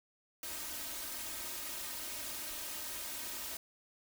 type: noise with comb filter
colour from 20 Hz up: white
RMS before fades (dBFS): -42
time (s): 0.43-3.57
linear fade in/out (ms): 2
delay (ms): 3.2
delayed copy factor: +0.75
effects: none